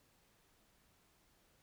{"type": "silence", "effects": ["pink hiss -72 dBFS RMS until 1.62 s"]}